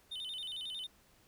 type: tone with vibrato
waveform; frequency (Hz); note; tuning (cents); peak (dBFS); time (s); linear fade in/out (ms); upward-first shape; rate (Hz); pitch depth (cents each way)
triangle; 3322; G#7; 0; -38; 0.11-0.87; 10; square; 11; 160
effects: pink hiss -66 dBFS RMS until 1.27 s